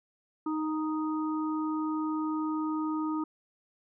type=harmonic tone; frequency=311.1 Hz; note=D#4; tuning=in tune; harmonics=1 / 3 / 4; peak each=-29 / -39 / -38 dBFS; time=0.46-3.24 s; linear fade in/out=5 ms; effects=none